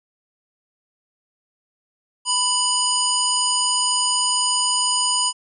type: harmonic tone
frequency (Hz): 987.8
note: B5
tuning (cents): 0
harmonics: 1 / 3 / 5 / 7 / 9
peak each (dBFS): -24 / -24 / -24 / -24 / -24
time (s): 2.25-5.33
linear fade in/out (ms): 50
effects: none